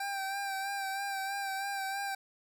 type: tone with vibrato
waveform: 25% pulse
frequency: 786 Hz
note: G5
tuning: 4 cents sharp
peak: -30 dBFS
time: 0-2.15 s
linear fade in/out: 5 ms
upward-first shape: sine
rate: 3.1 Hz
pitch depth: 32 cents each way
effects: none